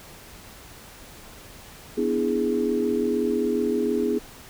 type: chord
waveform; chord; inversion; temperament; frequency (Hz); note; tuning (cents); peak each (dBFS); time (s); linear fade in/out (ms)
sine; E dominant seventh; second; equal; 246.9 / 293.7 / 329.6 / 415.3; B3 / D4 / E4 / G#4; 0 / 0 / 0 / 0; -26 / -30 / -28 / -24; 1.97-4.19; 10
effects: pink hiss -45 dBFS RMS until 4.49 s